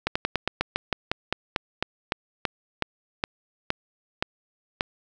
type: slowing click train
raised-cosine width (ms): 0.3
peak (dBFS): -7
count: 19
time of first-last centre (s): 0.07-4.809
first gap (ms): 85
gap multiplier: 1.12
effects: none